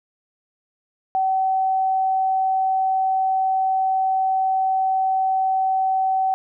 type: tone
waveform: sine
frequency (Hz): 762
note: G5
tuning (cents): -49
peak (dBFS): -17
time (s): 1.15-6.34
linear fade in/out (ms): 0
effects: none